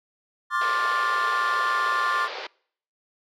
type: chord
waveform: triangle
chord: D minor seventh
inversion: third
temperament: just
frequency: 1057.2 / 1174.7 / 1409.6 / 1762 Hz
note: C6 / D6 / F6 / A6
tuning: +18 / 0 / +16 / +2 cents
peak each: -25 / -24 / -27 / -27 dBFS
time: 0.5-2.29 s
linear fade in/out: 50 ms
type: band-pass noise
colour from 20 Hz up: pink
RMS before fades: -35 dBFS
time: 0.61-2.47 s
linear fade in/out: 5 ms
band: 400 to 4900 Hz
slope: 48 dB/octave
effects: noise-tail reverb RT60 0.6 s tail -26 dB re dry